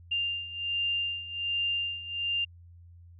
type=beating tone pair; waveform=sine; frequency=2794 / 2795.3 Hz; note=F7 / F7; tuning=0 / +1 cents; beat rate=1.3 Hz; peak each=-34 / -30 dBFS; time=0.11-2.45 s; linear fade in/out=10 ms; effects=added 86 Hz sine -49 dBFS peak until 3.19 s